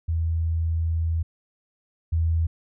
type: tone pair in turn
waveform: sine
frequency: 82 / 82 Hz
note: E2 / E2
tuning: -9 / -9 cents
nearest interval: unison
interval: 0 cents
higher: neither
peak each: -21 / -19 dBFS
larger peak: second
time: 0.08-1.23 / 2.12-2.47 s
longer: first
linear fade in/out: 10 ms
effects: none